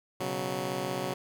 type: chord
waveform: 10% pulse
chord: B suspended second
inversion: none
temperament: just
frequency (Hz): 123.47 / 138.9 / 185.21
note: B2 / C#3 / F#3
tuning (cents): 0 / +4 / +2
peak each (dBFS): -30 / -28 / -27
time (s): 0.2-1.14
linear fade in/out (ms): 5
effects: none